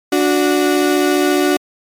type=tone pair together; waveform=35% pulse; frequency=292.6 / 367 Hz; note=D4 / F#4; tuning=-6 / -14 cents; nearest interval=major third; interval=392 cents; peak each=-13 dBFS; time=0.12-1.57 s; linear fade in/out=5 ms; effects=MP3 64 kbps